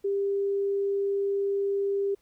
sine tone, 397.7 Hz, G4, 25 cents sharp, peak -24 dBFS, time 0.04-2.15 s, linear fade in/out 10 ms, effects pink hiss -69 dBFS RMS until 2.21 s

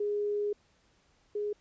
sine tone pair in turn, 413.2 / 415.4 Hz, G#4 / G#4, -9 / 0 cents, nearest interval unison, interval 9 cents, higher second, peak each -28 / -30 dBFS, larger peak first, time 0-0.53 / 1.35-1.53 s, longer first, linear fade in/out 5 ms, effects pink hiss -68 dBFS RMS until 1.6 s + resampled to 16000 Hz

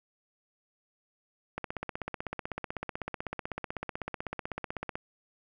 click train, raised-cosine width 0.5 ms, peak -19 dBFS, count 55, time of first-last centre 1.58-4.955 s, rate 16 Hz, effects none

